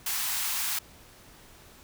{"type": "high-pass noise", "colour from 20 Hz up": "white", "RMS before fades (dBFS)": -30, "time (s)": [0.06, 0.79], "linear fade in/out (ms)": 5, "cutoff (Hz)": 800, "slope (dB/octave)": 48, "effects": ["pink hiss -53 dBFS RMS until 1.83 s"]}